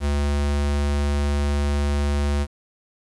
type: tone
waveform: square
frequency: 72 Hz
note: D2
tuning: 34 cents flat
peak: -20 dBFS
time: 0-2.47 s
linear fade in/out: 50 ms
effects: resampled to 24000 Hz + 8-bit